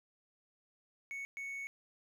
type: tone bursts at uneven times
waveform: triangle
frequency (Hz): 2217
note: C#7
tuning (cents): 0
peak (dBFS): -38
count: 2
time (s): 1.11-1.25 / 1.37-1.67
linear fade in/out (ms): 0
effects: none